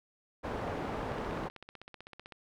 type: low-pass noise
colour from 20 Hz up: white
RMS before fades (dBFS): -37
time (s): 0.43-1.49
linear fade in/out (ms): 20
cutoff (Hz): 800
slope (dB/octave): 12
type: click train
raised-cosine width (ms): 0.3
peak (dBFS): -31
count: 20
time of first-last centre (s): 1.12-2.323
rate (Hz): 15.8
effects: none